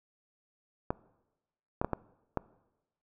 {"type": "clicks", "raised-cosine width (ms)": 1, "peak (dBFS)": -15, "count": 5, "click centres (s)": [0.905, 1.815, 1.846, 1.933, 2.373], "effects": ["noise-tail reverb RT60 1.0 s tail -21 dB re dry"]}